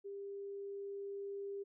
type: tone with level ramp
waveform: sine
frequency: 398.8 Hz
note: G4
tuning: 30 cents sharp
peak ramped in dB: -43 to -40 dBFS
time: 0.04-1.64 s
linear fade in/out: 20 ms
effects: none